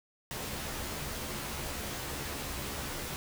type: noise with comb filter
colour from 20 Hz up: pink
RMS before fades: -38 dBFS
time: 0.31-3.16 s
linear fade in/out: 0 ms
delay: 14 ms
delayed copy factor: +0.55
effects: none